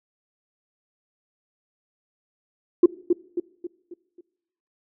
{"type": "tone with echo", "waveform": "sine", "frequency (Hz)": 350, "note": "F4", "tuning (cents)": 4, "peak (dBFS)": -7, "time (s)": [2.83, 2.86], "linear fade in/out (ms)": 5, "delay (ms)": 270, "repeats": 5, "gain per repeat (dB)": -7, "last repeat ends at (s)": 4.21, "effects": ["noise-tail reverb RT60 0.9 s tail -22 dB re dry", "tanh soft clip ceiling -5 dBFS"]}